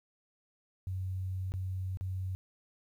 sine tone with dropouts, 93.5 Hz, F#2, 19 cents sharp, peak -33 dBFS, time 0.87-2.35 s, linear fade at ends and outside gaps 0 ms, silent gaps 1.52-1.539 / 1.972-2.01 s, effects 11-bit

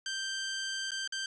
15% pulse tone with dropouts, 1568 Hz, G6, in tune, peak -27 dBFS, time 0.06-1.26 s, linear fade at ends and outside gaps 2 ms, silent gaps 0.908-0.917 / 1.076-1.123 s, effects resampled to 22050 Hz + 10-bit

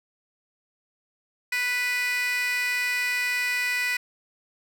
15% pulse tone with high-pass filter, 493.9 Hz, B4, in tune, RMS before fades -26 dBFS, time 1.52-3.97 s, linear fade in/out 5 ms, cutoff 2200 Hz, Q 4.4, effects none

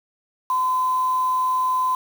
sine tone with quantisation, 1021 Hz, C6, 43 cents flat, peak -18 dBFS, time 0.5-1.95 s, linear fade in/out 2 ms, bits 6, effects none

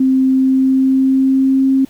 sine tone with pitch glide, 262.6 to 267.2 Hz, C4 to C4, +6 to +36 cents, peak -9 dBFS, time 0-1.85 s, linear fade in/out 5 ms, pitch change +30 cents, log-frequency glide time 0.26-1.67 s, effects pink hiss -47 dBFS RMS until 1.89 s

